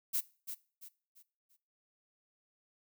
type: noise with echo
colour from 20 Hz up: violet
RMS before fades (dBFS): -32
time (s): 0.13-0.21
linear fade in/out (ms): 20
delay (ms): 340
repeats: 4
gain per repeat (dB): -9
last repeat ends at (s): 1.57
effects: noise-tail reverb RT60 0.4 s tail -20 dB re dry